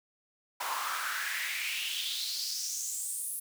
pink noise with high-pass filter sweep, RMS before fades -35 dBFS, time 0.6-3.4 s, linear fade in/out 10 ms, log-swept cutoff 930 to 11000 Hz, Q 4.6, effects none

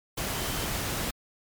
sine tone in noise, 3093 Hz, G7, 24 cents flat, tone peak -42 dBFS, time 0.33-0.66 s, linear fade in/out 10 ms, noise pink, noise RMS -31 dBFS, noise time 0.17-1.11 s, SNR -14 dB, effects MP3 96 kbps

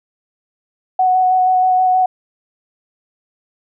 sine tone with vibrato, 741 Hz, F#5, 2 cents sharp, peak -10 dBFS, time 0.99-2.06 s, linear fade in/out 5 ms, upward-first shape square, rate 6.3 Hz, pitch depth 10 cents each way, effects none

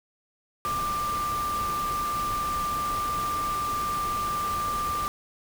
sine tone in noise, 1187 Hz, D6, 18 cents sharp, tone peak -26 dBFS, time 0.65-5.08 s, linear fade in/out 0 ms, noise pink, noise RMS -36 dBFS, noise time 0.65-5.08 s, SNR +7 dB, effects none

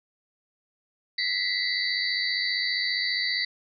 sine tone cluster, 1948 / 2043 / 3965 / 4464 / 4667 Hz, B6 / C7 / B7 / C#8 / D8, -24 / -42 / +6 / +11 / -12 cents, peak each -31 dBFS, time 1.18-3.45 s, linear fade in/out 5 ms, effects none

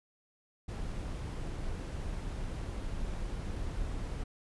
brown noise, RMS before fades -37 dBFS, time 0.68-4.24 s, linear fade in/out 10 ms, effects resampled to 24000 Hz

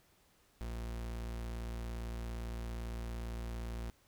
40% pulse tone, 57.6 Hz, A#1, 20 cents flat, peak -38 dBFS, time 0.61-3.9 s, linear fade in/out 0 ms, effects pink hiss -69 dBFS RMS until 4.07 s

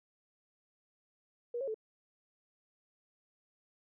sine tone with pitch steps, 478.8 / 544 / 437.2 Hz, A#4 / C#5 / A4, +46 / -33 / -11 cents, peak -34 dBFS, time 1.54-1.744 s, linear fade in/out 5 ms, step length 68 ms, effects none

